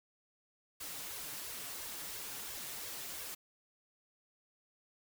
white noise with flanger, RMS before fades -44 dBFS, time 0.8-3.35 s, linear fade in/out 10 ms, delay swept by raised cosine 1.8 to 7.3 ms, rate 2.9 Hz, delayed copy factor +1, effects none

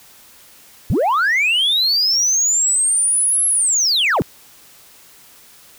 sine linear two-way sweep, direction up then down, 64.6 to 11175 to 64.6 Hz, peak -11 dBFS, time 0.9-4.22 s, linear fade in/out 0 ms, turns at 3.47 s, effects tanh soft clip ceiling -12 dBFS + white hiss -46 dBFS RMS until 5.78 s

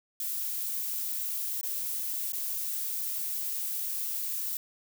violet noise with dropouts, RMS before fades -33 dBFS, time 0.2-4.57 s, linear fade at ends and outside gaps 2 ms, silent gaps 1.612-1.631 / 2.322-2.332 s, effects none

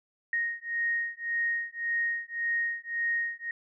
sine beating tone pair, 1864.7 / 1866.5 Hz, A#6 / A#6, 0 / +2 cents, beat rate 1.8 Hz, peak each -31 dBFS, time 0.33-3.51 s, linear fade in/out 2 ms, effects none

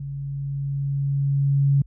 sine tone with level ramp, 139.5 Hz, C#3, 11 cents sharp, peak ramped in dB -29 to -14 dBFS, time 0-1.82 s, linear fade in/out 5 ms, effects added 50 Hz sine -44 dBFS peak until 1.86 s

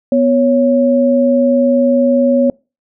sine tone pair together, 247 / 554.4 Hz, B3 / C#5, 0 / 0 cents, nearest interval octave + major second, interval 1400 cents, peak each -11 dBFS, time 0.12-2.5 s, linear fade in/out 2 ms, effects noise-tail reverb RT60 0.3 s tail -26 dB re dry

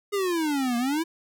square exponential two-way sweep, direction down then up, 415.3 to 233.1 to 339.6 Hz, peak -24 dBFS, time 0.12-1.04 s, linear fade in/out 20 ms, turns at 0.77 s, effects none

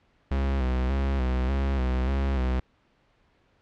45% pulse tone with vibrato, 65.6 Hz, C2, 5 cents sharp, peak -23 dBFS, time 0.31-2.6 s, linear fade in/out 5 ms, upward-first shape square, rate 1.7 Hz, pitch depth 56 cents each way, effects pink hiss -65 dBFS RMS until 3.61 s + low-pass 3000 Hz 12 dB/octave

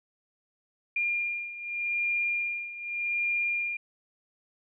sine beating tone pair, 2405 / 2405.84 Hz, D7 / D7, +41 / +41 cents, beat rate 0.84 Hz, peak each -33 / -29 dBFS, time 0.96-3.77 s, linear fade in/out 5 ms, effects none

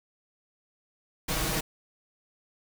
pink noise with comb filter, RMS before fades -29 dBFS, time 1.28-1.61 s, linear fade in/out 10 ms, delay 6.3 ms, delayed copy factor +0.95, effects none

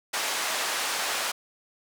pink band-pass noise, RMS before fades -29 dBFS, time 0.13-1.32 s, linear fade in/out 10 ms, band 780 to 10000 Hz, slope 12 dB/octave, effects none

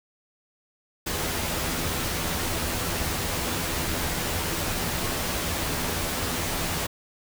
pink noise with comb filter, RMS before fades -28 dBFS, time 1.06-6.87 s, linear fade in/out 10 ms, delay 12 ms, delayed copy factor +0.5, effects none

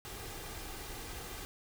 pink noise with comb filter, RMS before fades -44 dBFS, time 0.05-1.45 s, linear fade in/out 0 ms, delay 2.5 ms, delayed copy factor +0.5, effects none

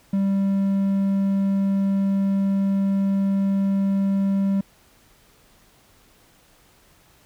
triangle tone, 196 Hz, G3, in tune, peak -16 dBFS, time 0.13-4.61 s, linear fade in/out 5 ms, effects pink hiss -56 dBFS RMS until 7.25 s

